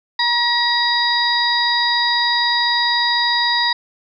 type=harmonic tone with a mistuned harmonic; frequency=954 Hz; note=A#5; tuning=40 cents sharp; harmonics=1 / 2 / 4 / 5; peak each=-20 / -20 / -20 / -20 dBFS; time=0.19-3.73 s; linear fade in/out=5 ms; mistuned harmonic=5; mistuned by=+24 cents; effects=none